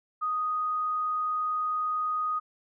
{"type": "tone", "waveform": "sine", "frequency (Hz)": 1244.5, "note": "D#6", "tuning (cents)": 0, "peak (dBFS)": -26, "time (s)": [0.21, 2.4], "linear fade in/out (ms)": 20, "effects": []}